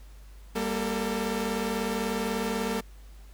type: tone cluster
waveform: sawtooth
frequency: 197.3 / 233.6 / 447.1 Hz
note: G3 / A#3 / A4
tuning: +11 / +4 / +28 cents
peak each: -28 dBFS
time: 0.55-2.81 s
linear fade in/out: 10 ms
effects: added 50 Hz sine -45 dBFS peak until 3.33 s + pink hiss -59 dBFS RMS until 3.33 s